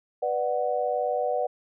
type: chord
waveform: sine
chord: B minor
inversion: none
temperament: just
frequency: 493.9 / 592.7 / 740.8 Hz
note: B4 / D5 / F#5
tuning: 0 / +16 / +2 cents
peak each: -28 dBFS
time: 0.22-1.47 s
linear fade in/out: 10 ms
effects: none